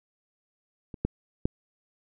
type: clicks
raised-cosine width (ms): 3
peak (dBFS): -26 / -12 / -11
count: 3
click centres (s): 0.942 / 1.05 / 1.455
effects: none